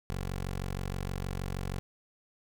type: tone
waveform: 15% pulse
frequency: 46.36 Hz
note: F#1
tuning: 4 cents sharp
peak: -27 dBFS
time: 0.1-1.79 s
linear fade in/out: 0 ms
effects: 11-bit